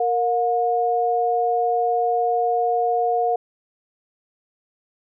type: tone pair together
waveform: sine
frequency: 465.5 / 718.3 Hz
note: A#4 / F5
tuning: -2 / +48 cents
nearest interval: minor sixth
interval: 750 cents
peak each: -22 / -19 dBFS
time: 0-3.36 s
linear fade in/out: 5 ms
effects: none